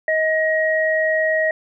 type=tone pair together; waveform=sine; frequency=631 / 1890.9 Hz; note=D#5 / A#6; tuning=+24 / +24 cents; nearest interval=octave + perfect fifth; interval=1900 cents; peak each=-18 / -19 dBFS; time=0.08-1.51 s; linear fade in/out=2 ms; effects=none